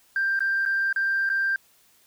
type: tone with dropouts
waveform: sine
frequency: 1581 Hz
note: G6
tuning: 14 cents sharp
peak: -20 dBFS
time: 0.16-1.56 s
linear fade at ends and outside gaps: 2 ms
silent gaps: 0.392-0.405 / 0.653-0.66 / 0.928-0.961 / 1.292-1.299 s
effects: tanh soft clip ceiling -17 dBFS + white hiss -60 dBFS RMS until 2.06 s